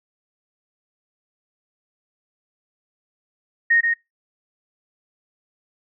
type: tone with echo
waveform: sine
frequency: 1858 Hz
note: A#6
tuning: 6 cents flat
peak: -13 dBFS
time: 3.7-3.81 s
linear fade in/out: 10 ms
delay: 130 ms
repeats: 1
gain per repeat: -4 dB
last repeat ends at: 3.94 s
effects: noise-tail reverb RT60 0.2 s tail -23 dB re dry